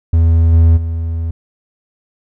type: tone with level steps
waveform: triangle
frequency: 82.41 Hz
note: E2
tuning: in tune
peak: -5 / -3 / -14 dBFS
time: 0.13-1.31 s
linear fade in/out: 5 ms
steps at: 0.52 / 0.76 s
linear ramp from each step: 20 ms
effects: none